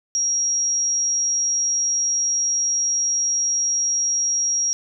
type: tone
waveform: sine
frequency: 5650 Hz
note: F8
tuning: 19 cents sharp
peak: -18 dBFS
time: 0.15-4.73 s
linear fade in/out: 0 ms
effects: none